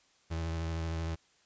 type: tone with vibrato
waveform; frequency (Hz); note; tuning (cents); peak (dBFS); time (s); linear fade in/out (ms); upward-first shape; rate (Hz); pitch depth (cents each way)
35% pulse; 81.9; E2; -11; -31; 0.3-1.16; 20; triangle; 13; 34
effects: white hiss -67 dBFS RMS until 1.45 s + resampled to 16000 Hz